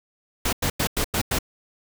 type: noise bursts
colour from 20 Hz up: pink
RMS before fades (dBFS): -23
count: 6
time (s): 0.45-1.388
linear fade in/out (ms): 5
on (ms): 78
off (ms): 94
effects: none